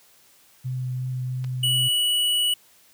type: tone with vibrato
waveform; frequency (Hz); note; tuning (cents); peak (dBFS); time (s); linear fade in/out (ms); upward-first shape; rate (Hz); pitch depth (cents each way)
sine; 127.6; C3; -43; -25; 0.64-1.89; 20; sine; 2.9; 10
type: clicks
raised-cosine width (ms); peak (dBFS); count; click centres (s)
0.2; -26; 2; 1.442 / 1.446
type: tone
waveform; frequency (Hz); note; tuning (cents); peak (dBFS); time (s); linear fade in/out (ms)
square; 2941; F#7; -11; -20; 1.63-2.54; 5
effects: white hiss -56 dBFS RMS until 2.93 s + high-pass 60 Hz 12 dB/octave